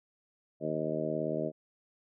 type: harmonic tone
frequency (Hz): 77.78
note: D#2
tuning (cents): 0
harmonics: 2 / 3 / 4 / 5 / 6 / 7 / 8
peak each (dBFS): -39 / -39 / -38 / -38 / -40 / -39 / -35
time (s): 0.6-1.52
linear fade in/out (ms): 50
effects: none